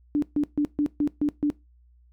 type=tone bursts; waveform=sine; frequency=293.5 Hz; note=D4; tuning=1 cent flat; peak=-19 dBFS; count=7; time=0.15-1.501 s; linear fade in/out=0 ms; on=73 ms; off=140 ms; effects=noise-tail reverb RT60 0.2 s tail -20 dB re dry + added 60 Hz sine -54 dBFS peak until 2.12 s